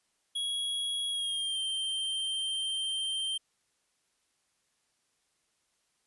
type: tone with pitch glide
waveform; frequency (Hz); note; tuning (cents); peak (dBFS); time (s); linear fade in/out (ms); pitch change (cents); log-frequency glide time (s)
square; 3322 to 3143; G#7 to G7; 0 to +4; -31; 0.35-3.38; 10; -96; 1.1-1.61
effects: white hiss -75 dBFS RMS until 6.06 s + resampled to 24000 Hz